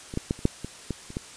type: clicks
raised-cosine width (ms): 3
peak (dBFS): -22 / -13 / -11 / -30 / -6 / -20 / -15 / -27 / -16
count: 9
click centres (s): 0.139 / 0.174 / 0.309 / 0.391 / 0.454 / 0.646 / 0.907 / 1.104 / 1.169
effects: white hiss -45 dBFS RMS until 1.36 s + resampled to 22050 Hz